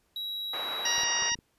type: tone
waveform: triangle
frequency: 3875 Hz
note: B7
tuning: 34 cents flat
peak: -31 dBFS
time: 0.16-1.04 s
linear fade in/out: 2 ms
type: band-pass noise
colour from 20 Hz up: pink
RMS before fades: -39 dBFS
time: 0.53-1.3 s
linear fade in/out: 5 ms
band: 680 to 1900 Hz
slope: 12 dB/octave
type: harmonic tone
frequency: 945 Hz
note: A#5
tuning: 23 cents sharp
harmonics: 1 / 2 / 3 / 4 / 5 / 6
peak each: -38 / -32 / -33 / -36 / -38 / -29 dBFS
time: 0.85-1.35 s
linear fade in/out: 5 ms
type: clicks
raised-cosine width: 3 ms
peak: -35 dBFS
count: 6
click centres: 0.982 / 1.035 / 1.223 / 1.319 / 1.355 / 1.389 s
effects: pink hiss -71 dBFS RMS until 1.58 s + resampled to 32000 Hz